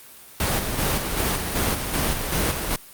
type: noise with tremolo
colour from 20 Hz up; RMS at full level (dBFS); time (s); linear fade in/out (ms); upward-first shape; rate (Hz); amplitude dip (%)
pink; -22; 0.4-2.76; 2; square; 2.6; 40
effects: white hiss -45 dBFS RMS until 2.93 s + Opus 32 kbps